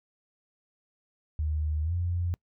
sine tone with pitch glide, 76.6 to 87.48 Hz, D#2 to F2, -27 to +3 cents, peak -26 dBFS, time 1.39-2.34 s, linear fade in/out 0 ms, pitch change +230 cents, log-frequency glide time 1.83-1.93 s, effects noise-tail reverb RT60 0.1 s tail -26 dB re dry

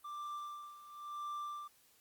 triangle tone with tremolo, 1180 Hz, D6, 8 cents sharp, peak -37 dBFS, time 0.04-1.68 s, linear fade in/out 10 ms, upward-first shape sine, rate 0.96 Hz, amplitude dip 80%, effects white hiss -68 dBFS RMS until 2 s + Opus 32 kbps

